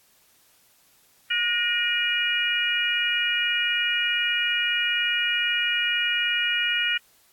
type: harmonic tone with a mistuned harmonic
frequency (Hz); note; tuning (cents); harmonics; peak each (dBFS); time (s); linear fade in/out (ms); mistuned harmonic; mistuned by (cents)
481.6; B4; -44; 3 / 4 / 5 / 6; -28 / -28 / -27 / -25; 1.3-6.98; 10; 4; -56
effects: white hiss -60 dBFS RMS until 7.32 s + AAC 64 kbps